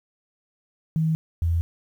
sine tone pair in turn, 159.7 / 83.82 Hz, D#3 / E2, +45 / +29 cents, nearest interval major seventh, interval 1116 cents, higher first, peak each -19 dBFS, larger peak neither, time 0.96-1.15 / 1.42-1.61 s, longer neither, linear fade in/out 0 ms, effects 9-bit

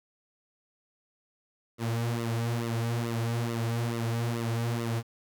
sawtooth tone with flanger, 116.54 Hz, A#2, in tune, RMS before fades -30 dBFS, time 1.78-5.03 s, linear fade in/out 50 ms, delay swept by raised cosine 1.2 to 5.7 ms, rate 2.3 Hz, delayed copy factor -0.75, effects 10-bit

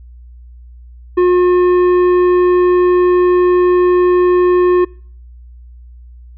sine tone with tanh clipping, 358.8 Hz, F4, 47 cents sharp, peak -9 dBFS, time 1.17-4.85 s, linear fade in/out 10 ms, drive 10 dB, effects noise-tail reverb RT60 0.5 s tail -26 dB re dry + added 60 Hz sine -34 dBFS peak until 6.37 s

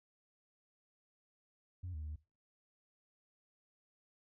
sine tone with pitch steps, 90.1 / 76.8 / 76.1 Hz, F#2 / D#2 / D#2, -45 / -22 / -38 cents, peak -39 dBFS, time 1.83-2.16 s, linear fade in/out 10 ms, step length 110 ms, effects noise-tail reverb RT60 0.3 s tail -20 dB re dry + tanh soft clip ceiling -38 dBFS

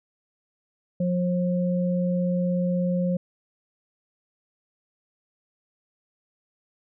sine tone pair together, 178.53 / 535 Hz, F3 / C5, +38 / +38 cents, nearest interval octave + perfect fifth, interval 1900 cents, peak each -22 / -28 dBFS, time 1-3.17 s, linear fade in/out 5 ms, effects none

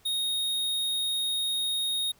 square tone, 3729 Hz, A#7, in tune, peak -27 dBFS, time 0.05-2.12 s, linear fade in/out 10 ms, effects pink hiss -61 dBFS RMS until 2.19 s

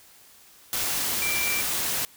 sine tone in noise, 2349 Hz, D7, in tune, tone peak -27 dBFS, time 1.22-1.61 s, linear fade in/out 0 ms, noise white, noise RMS -27 dBFS, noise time 0.73-2.05 s, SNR -3 dB, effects white hiss -53 dBFS RMS until 2.16 s

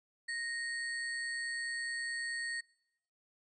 sine tone with sample-and-hold, 1864.7 Hz, A#6, in tune, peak -35 dBFS, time 0.28-2.61 s, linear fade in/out 10 ms, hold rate 6300 Hz, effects noise-tail reverb RT60 0.9 s tail -25 dB re dry + resampled to 22050 Hz

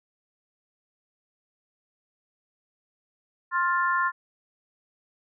sine chord, F major, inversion second, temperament equal with one note detuned, 1056.8 / 1396.9 / 1760 Hz, C6 / F6 / A6, +17 / 0 / 0 cents, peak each -24 / -27 / -28 dBFS, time 3.51-4.12 s, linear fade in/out 50 ms, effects none

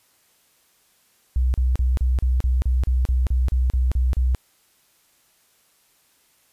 sine tone bursts, 63 Hz, B1, 35 cents sharp, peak -16 dBFS, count 14, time 1.36-4.348 s, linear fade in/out 0 ms, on 180 ms, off 36 ms, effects white hiss -61 dBFS RMS until 6.52 s + resampled to 32000 Hz

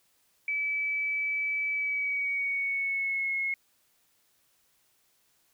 sine tone with pitch glide, 2300 to 2171 Hz, D7 to C#7, -37 to -37 cents, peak -27 dBFS, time 0.48-3.54 s, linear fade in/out 2 ms, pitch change -100 cents, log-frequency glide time 1.71-3.33 s, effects white hiss -69 dBFS RMS until 5.53 s

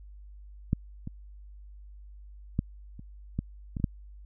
clicks, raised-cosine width 5 ms, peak -12 / -23 / -13 / -30 / -16 / -21 / -22 / -12 dBFS, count 8, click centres 0.731 / 1.074 / 2.591 / 2.994 / 3.39 / 3.768 / 3.8 / 3.842 s, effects added 50 Hz sine -45 dBFS peak until 4.25 s

